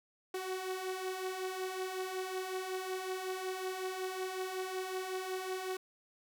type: beating tone pair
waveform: sawtooth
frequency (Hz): 369.8 / 375.2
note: F#4 / F#4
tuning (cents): -1 / +24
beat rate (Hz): 5.4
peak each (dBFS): -39 / -34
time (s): 0.34-5.77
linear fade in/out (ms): 5
effects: none